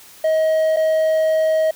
triangle tone with dropouts, 633 Hz, D#5, 30 cents sharp, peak -12 dBFS, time 0.24-1.71 s, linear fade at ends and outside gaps 5 ms, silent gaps 0.763-0.768 s, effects white hiss -44 dBFS RMS until 1.75 s

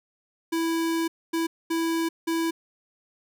square tone bursts at uneven times, 329.6 Hz, E4, in tune, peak -24 dBFS, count 4, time 0.52-1.08 / 1.33-1.47 / 1.7-2.09 / 2.27-2.51 s, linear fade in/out 10 ms, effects none

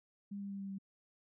sine tone with pitch steps, 201 / 199.38 / 197.78 / 196.18 / 194.6 Hz, G3 / G3 / G3 / G3 / G3, +44 / +30 / +16 / +2 / -12 cents, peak -40 dBFS, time 0.31-0.785 s, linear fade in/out 10 ms, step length 95 ms, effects none

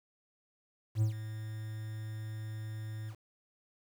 triangle tone with ADSR envelope, 108.9 Hz, A2, 17 cents flat, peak -22 dBFS, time 0.95-3.16 s, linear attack 66 ms, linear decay 110 ms, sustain -14 dB, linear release 75 ms, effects 9-bit

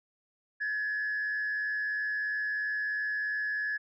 sine tone with frequency modulation, 1700 Hz, G#6, 40 cents sharp, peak -28 dBFS, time 0.6-3.78 s, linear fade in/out 20 ms, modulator 103 Hz, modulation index 0.48, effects tanh soft clip ceiling -26 dBFS

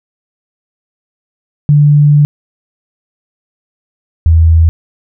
sine tone pair in turn, 146.83 / 81.58 Hz, D3 / E2, 0 / -17 cents, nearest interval minor seventh, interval 1017 cents, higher first, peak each -3 dBFS, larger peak neither, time 1.69-2.25 / 4.26-4.69 s, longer first, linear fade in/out 0 ms, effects none

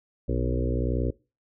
harmonic tone with a mistuned harmonic, 60.9 Hz, B1, 24 cents flat, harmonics 1 / 2 / 4 / 5 / 6 / 7 / 8 / 9, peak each -27 / -30 / -33 / -34 / -35 / -35 / -36 / -37 dBFS, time 0.28-1.11 s, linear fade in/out 10 ms, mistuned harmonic 2, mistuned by +21 cents, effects noise-tail reverb RT60 0.3 s tail -22 dB re dry

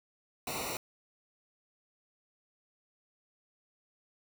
pink noise with comb filter, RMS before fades -37 dBFS, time 0.47-0.77 s, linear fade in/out 2 ms, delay 0.61 ms, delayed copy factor -0.95, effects none

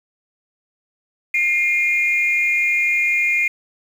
sine tone pair together, 2114 / 2434 Hz, C7 / D#7, +17 / -39 cents, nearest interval major second, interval 244 cents, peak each -17 dBFS, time 1.34-3.48 s, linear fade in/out 5 ms, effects tanh soft clip ceiling -9 dBFS + 7-bit

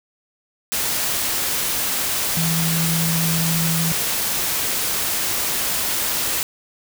sine tone in noise, 164.81 Hz, E3, in tune, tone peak -20 dBFS, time 2.37-3.92 s, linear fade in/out 0 ms, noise white, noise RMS -22 dBFS, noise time 0.72-6.43 s, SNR -1 dB, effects none

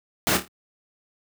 pink noise with echo, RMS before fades -21 dBFS, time 0.27-0.37 s, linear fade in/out 0 ms, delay 27 ms, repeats 4, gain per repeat -8 dB, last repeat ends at 0.478 s, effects high-pass 100 Hz 12 dB/octave

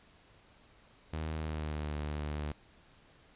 sawtooth tone with pitch glide, 78.8 to 74.64 Hz, D#2 to D2, +23 to +29 cents, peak -31 dBFS, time 1.13-2.52 s, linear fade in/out 5 ms, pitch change -94 cents, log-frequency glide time 1.35-1.91 s, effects pink hiss -62 dBFS RMS until 3.35 s + resampled to 8000 Hz

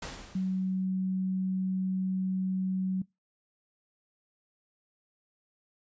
pink noise with exponential decay, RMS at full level -37 dBFS, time 0.02-0.85 s, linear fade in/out 5 ms, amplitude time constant 180 ms
sine tone, 187.7 Hz, F#3, 25 cents sharp, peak -27 dBFS, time 0.35-3.02 s, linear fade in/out 5 ms
effects noise-tail reverb RT60 0.2 s tail -23 dB re dry + resampled to 16000 Hz

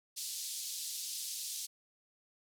pink band-pass noise, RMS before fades -41 dBFS, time 0.16-1.67 s, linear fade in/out 20 ms, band 4000 to 13000 Hz, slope 24 dB/octave, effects none

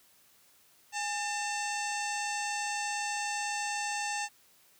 harmonic tone with a mistuned harmonic, 896 Hz, A5, 31 cents sharp, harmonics 1 / 2 / 3 / 4 / 5 / 6 / 7 / 8 / 9, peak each -35 / -38 / -39 / -48 / -45 / -46 / -42 / -46 / -43 dBFS, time 0.92-4.29 s, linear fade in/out 50 ms, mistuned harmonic 1, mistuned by -140 cents, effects white hiss -63 dBFS RMS until 4.79 s + high-pass 60 Hz 12 dB/octave

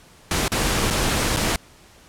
pink noise with dropouts, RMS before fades -21 dBFS, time 0.31-1.56 s, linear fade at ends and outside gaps 2 ms, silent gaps 0.481-0.518 / 0.903-0.907 / 1.364-1.369 s, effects pink hiss -50 dBFS RMS until 2.08 s + low-pass 11000 Hz 12 dB/octave

